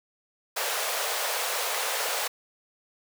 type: high-pass noise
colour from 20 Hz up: pink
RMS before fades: -29 dBFS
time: 0.56-2.28 s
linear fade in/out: 10 ms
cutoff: 460 Hz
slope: 48 dB/octave
effects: none